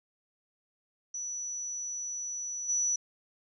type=tone with level steps; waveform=sine; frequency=5920 Hz; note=F#8; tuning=in tune; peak=-34 / -26 dBFS; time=1.14-2.96 s; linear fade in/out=5 ms; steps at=2.68 s; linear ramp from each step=20 ms; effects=none